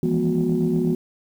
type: tone cluster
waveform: sine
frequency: 161.7 / 169.9 / 206.6 / 240.9 / 365.4 Hz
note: E3 / F3 / G#3 / B3 / F#4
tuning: -33 / -47 / -9 / -43 / -22 cents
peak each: -28 / -22 / -28 / -22 / -23 dBFS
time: 0.03-0.95 s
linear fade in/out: 2 ms
effects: tanh soft clip ceiling -11 dBFS + 8-bit